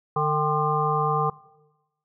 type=harmonic tone with a mistuned harmonic; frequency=150.2 Hz; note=D3; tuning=39 cents sharp; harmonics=1 / 3 / 5 / 7 / 8; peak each=-27 / -27 / -27 / -27 / -27 dBFS; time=0.16-1.3 s; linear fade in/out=5 ms; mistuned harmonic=5; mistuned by=+69 cents; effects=noise-tail reverb RT60 1.0 s tail -20 dB re dry